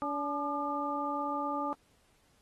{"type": "harmonic tone with a mistuned harmonic", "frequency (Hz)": 287, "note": "D4", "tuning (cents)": -40, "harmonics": [1, 2, 3, 4], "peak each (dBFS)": [-37, -39, -36, -35], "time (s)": [0.02, 1.73], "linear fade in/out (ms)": 0, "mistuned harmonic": 4, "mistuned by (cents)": 80, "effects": ["pink hiss -69 dBFS RMS until 2.41 s", "AAC 32 kbps"]}